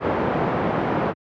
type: low-pass noise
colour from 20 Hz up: white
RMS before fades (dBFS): -22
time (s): 0-1.14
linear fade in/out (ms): 50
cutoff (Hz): 760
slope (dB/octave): 12
effects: high-pass 100 Hz 12 dB/octave + low-pass 3000 Hz 12 dB/octave